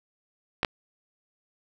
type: clicks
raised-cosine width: 0.3 ms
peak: -10 / -7 dBFS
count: 2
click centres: 0.631 / 0.648 s
effects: none